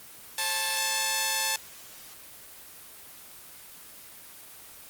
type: tone pair together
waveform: 5% pulse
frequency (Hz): 537 / 875.4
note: C5 / A5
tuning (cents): +45 / -9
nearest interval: minor sixth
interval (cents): 846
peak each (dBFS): -24 / -14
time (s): 0.38-1.56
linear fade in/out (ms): 2
effects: white hiss -47 dBFS RMS until 4.89 s + Opus 24 kbps